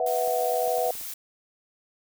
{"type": "chord", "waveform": "sine", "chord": "B suspended fourth", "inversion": "none", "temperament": "equal", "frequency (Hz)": [493.9, 659.3, 740], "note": ["B4", "E5", "F#5"], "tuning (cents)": [0, 0, 0], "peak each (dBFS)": -27, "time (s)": [0, 0.91], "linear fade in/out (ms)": 2}
{"type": "noise", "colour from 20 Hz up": "blue", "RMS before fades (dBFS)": -36, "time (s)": [0.06, 1.14], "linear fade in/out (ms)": 5}
{"type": "clicks", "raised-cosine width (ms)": 1, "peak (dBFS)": -34, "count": 6, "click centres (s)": [0.277, 0.677, 0.784, 0.865, 0.953, 1.012]}
{"effects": []}